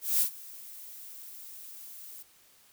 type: noise with ADSR envelope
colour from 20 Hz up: violet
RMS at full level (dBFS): -24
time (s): 0.01-2.23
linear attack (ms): 190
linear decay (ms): 98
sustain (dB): -22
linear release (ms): 10
effects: white hiss -61 dBFS RMS until 2.72 s